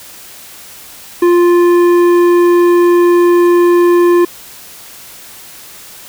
sine tone with tanh clipping, 349.2 Hz, F4, in tune, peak -7 dBFS, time 1.22-4.25 s, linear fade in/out 5 ms, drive 11 dB, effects white hiss -34 dBFS RMS until 6.08 s

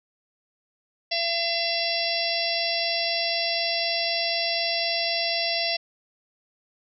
harmonic tone, 677 Hz, E5, 46 cents sharp, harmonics 1 / 3 / 4 / 5 / 6 / 7 / 8, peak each -29 / -33 / -31 / -33 / -33 / -29 / -31 dBFS, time 1.11-5.77 s, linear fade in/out 10 ms, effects none

